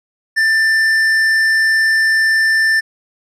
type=tone with tanh clipping; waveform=sine; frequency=1779 Hz; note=A6; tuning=19 cents sharp; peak=-12 dBFS; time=0.36-2.81 s; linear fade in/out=20 ms; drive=9 dB; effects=none

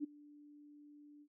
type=tone with ADSR envelope; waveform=sine; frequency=293.7 Hz; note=D4; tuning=in tune; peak=-34 dBFS; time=0-1.28 s; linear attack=39 ms; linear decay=12 ms; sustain=-22 dB; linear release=63 ms; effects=none

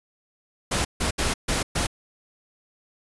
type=noise bursts at uneven times; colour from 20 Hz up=pink; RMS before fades=-24 dBFS; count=5; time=0.71-0.85 / 1-1.11 / 1.18-1.34 / 1.48-1.63 / 1.75-1.87 s; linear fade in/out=10 ms; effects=resampled to 24000 Hz

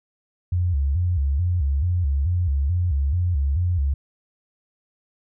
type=tone with vibrato; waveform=sine; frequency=78.6 Hz; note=D#2; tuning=18 cents sharp; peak=-18 dBFS; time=0.52-3.94 s; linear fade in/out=5 ms; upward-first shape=square; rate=2.3 Hz; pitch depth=210 cents each way; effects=none

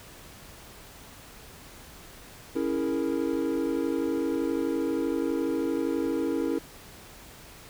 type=chord; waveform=triangle; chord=A# half-diminished seventh; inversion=first; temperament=equal; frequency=277.2 / 329.6 / 415.3 / 466.2 Hz; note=C#4 / E4 / G#4 / A#4; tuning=0 / 0 / 0 / 0 cents; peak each=-28 / -27 / -33 / -30 dBFS; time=2.55-6.59 s; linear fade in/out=10 ms; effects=pink hiss -48 dBFS RMS until 7.69 s

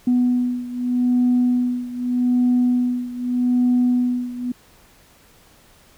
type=beating tone pair; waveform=sine; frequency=246.9 / 247.72 Hz; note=B3 / B3; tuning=0 / +5 cents; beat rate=0.82 Hz; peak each=-17 / -20 dBFS; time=0.07-4.52 s; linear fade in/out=5 ms; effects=tanh soft clip ceiling -10 dBFS + pink hiss -52 dBFS RMS until 5.97 s

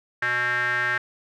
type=tone with band-pass filter; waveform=square; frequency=122.3 Hz; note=B2; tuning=16 cents flat; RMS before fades=-24 dBFS; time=0.22-0.98 s; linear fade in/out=5 ms; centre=1700 Hz; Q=9.9; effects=none

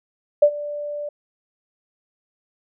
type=tone with ADSR envelope; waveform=sine; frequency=587.3 Hz; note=D5; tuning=in tune; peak=-7 dBFS; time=0.42-1.09 s; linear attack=8 ms; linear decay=71 ms; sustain=-19 dB; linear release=5 ms; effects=none

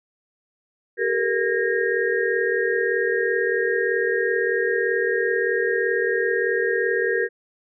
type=tone cluster; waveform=sine; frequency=387.1 / 432.2 / 470.2 / 1627 / 1854 Hz; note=G4 / A4 / A#4 / G#6 / A#6; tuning=-22 / -31 / +15 / -36 / -10 cents; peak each=-25 / -29 / -23 / -26 / -27 dBFS; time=0.97-7.29 s; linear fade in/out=50 ms; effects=none

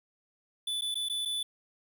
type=tone with dropouts; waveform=square; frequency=3482 Hz; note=A7; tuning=19 cents flat; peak=-31 dBFS; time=0.67-1.43 s; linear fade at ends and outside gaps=5 ms; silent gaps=0.811-0.819 / 0.944-0.954 / 1.087-1.097 / 1.252-1.256 s; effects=none

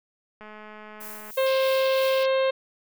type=click train; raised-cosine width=0.5 ms; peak=-29 dBFS; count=192; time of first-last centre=0.41-1.307 s; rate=213 Hz
type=noise with tremolo; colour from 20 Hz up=violet; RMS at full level=-39 dBFS; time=1-2.24 s; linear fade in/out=10 ms; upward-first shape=sine; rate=3.1 Hz; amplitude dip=45%
type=harmonic tone; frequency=530 Hz; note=C5; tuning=22 cents sharp; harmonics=1 / 2 / 3 / 4 / 5 / 6 / 7 / 8; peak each=-20 / -31 / -36 / -37 / -36 / -39 / -40 / -44 dBFS; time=1.37-2.51 s; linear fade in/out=10 ms
type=band-pass noise; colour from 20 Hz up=pink; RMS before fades=-38 dBFS; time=1.46-2.26 s; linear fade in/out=5 ms; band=2500 to 5000 Hz; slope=48 dB/octave
effects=none

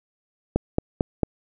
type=click train; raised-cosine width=2 ms; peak=-6 dBFS; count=4; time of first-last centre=0.56-1.233 s; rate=4.46 Hz; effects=none

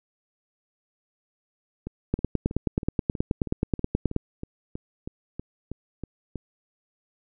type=two click trains; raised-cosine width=3 ms; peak=-20 / -9 dBFS; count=15 / 20; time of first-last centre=1.87-6.357 / 2.14-4.163 s; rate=3.12 / 9.39 Hz; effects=none

